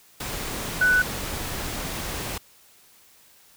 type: tone in noise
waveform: sine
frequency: 1489 Hz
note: F#6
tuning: 11 cents sharp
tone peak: -16 dBFS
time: 0.81-1.02 s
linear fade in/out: 5 ms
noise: pink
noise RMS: -31 dBFS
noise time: 0.2-2.38 s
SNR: +12 dB
effects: white hiss -55 dBFS RMS until 3.56 s